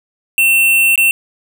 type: tone with dropouts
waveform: square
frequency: 2700 Hz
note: E7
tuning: 41 cents sharp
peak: -9 dBFS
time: 0.38-1.11 s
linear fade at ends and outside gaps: 1 ms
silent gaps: 0.957-0.977 s
effects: none